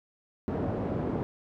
pink band-pass noise, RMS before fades -31 dBFS, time 0.48-1.23 s, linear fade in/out 0 ms, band 110 to 580 Hz, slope 12 dB/octave, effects none

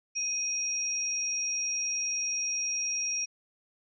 sine tone pair together, 2489 / 5630 Hz, D#7 / F8, 0 / +13 cents, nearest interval octave + major second, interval 1413 cents, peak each -36 / -29 dBFS, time 0.15-3.26 s, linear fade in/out 20 ms, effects none

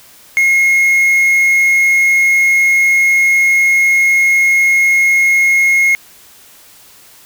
triangle tone with quantisation, 2156 Hz, C#7, 49 cents flat, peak -6 dBFS, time 0.37-5.95 s, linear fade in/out 0 ms, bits 5, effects white hiss -42 dBFS RMS until 7.25 s

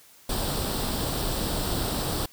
pink noise with comb filter, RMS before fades -28 dBFS, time 0.29-2.26 s, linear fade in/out 5 ms, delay 0.23 ms, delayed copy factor +0.6, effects white hiss -54 dBFS RMS until 2.32 s

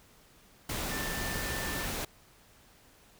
sine tone in noise, 1780 Hz, A6, 20 cents sharp, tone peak -39 dBFS, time 0.91-1.85 s, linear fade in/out 5 ms, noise pink, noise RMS -35 dBFS, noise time 0.69-2.05 s, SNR -7 dB, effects pink hiss -60 dBFS RMS until 3.19 s

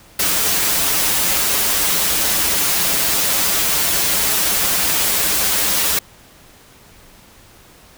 white noise with comb filter, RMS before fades -17 dBFS, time 0.19-5.99 s, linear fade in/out 5 ms, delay 8.2 ms, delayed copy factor -0.7, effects pink hiss -46 dBFS RMS until 7.97 s

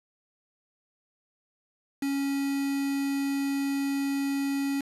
triangle tone with quantisation, 277.2 Hz, C#4, in tune, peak -24 dBFS, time 2.02-4.81 s, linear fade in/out 5 ms, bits 6, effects resampled to 32000 Hz

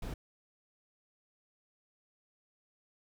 brown noise, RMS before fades -39 dBFS, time 0.02-0.14 s, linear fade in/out 5 ms, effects none

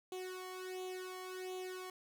sawtooth tone with flanger, 370 Hz, F#4, in tune, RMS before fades -45 dBFS, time 0.12-1.9 s, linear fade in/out 2 ms, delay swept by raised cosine 0.29 to 0.95 ms, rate 1.4 Hz, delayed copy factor +0.85, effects none

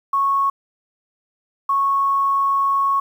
sine tone pair in turn, 1103 / 1103 Hz, C#6 / C#6, -9 / -9 cents, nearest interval unison, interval 0 cents, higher neither, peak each -15 dBFS, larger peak neither, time 0.13-0.5 / 1.69-3 s, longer second, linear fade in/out 5 ms, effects 8-bit

